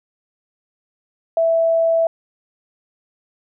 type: tone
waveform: sine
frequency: 659.3 Hz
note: E5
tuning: in tune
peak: -13 dBFS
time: 1.37-2.07 s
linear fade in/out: 2 ms
effects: none